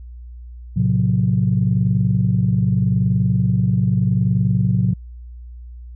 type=chord; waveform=sine; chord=F# diminished; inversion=first; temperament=equal with one note detuned; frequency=110 / 130.81 / 181.19 Hz; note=A2 / C3 / F#3; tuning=0 / 0 / -36 cents; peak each=-18 dBFS; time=0.76-4.94 s; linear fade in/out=10 ms; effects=tanh soft clip ceiling -5 dBFS + added 60 Hz sine -33 dBFS peak until 5.95 s